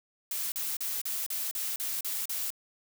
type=noise bursts; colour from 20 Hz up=blue; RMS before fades=-33 dBFS; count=9; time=0.31-2.504 s; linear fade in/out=2 ms; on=210 ms; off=38 ms; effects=none